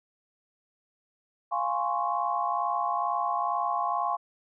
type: chord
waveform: sine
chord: Db major seventh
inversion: first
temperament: equal with one note detuned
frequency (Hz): 698.5 / 826.3 / 1046.5 / 1108.7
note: F5 / Ab5 / C6 / Db6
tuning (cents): 0 / -9 / 0 / 0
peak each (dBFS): -31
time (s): 1.51-4.17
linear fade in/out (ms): 20
effects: none